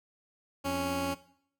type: tone pair together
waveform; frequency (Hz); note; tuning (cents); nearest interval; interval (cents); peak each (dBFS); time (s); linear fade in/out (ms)
15% pulse; 86.63 / 277.2; F2 / C#4; -13 / 0; octave + minor sixth; 2013; -32 / -24; 0.64-1.15; 20
effects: noise-tail reverb RT60 0.6 s tail -17 dB re dry